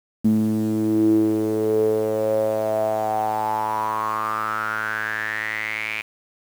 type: tone with band-pass filter sweep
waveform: sawtooth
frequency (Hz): 108.6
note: A2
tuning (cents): -22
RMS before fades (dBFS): -22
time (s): 0.24-6.02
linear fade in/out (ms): 10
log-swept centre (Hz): 230 to 2400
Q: 8.6
effects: 7-bit